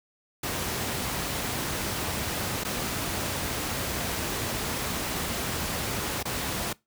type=noise with dropouts; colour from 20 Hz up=pink; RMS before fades=-30 dBFS; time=0.43-6.73 s; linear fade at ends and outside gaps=5 ms; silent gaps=2.637-2.648 / 6.229-6.253 s; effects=noise-tail reverb RT60 0.2 s tail -22 dB re dry + high-pass 60 Hz 12 dB/octave